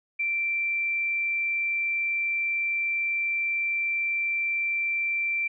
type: tone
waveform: sine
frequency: 2349 Hz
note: D7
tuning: in tune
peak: -24 dBFS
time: 0.19-5.48 s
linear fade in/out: 10 ms
effects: none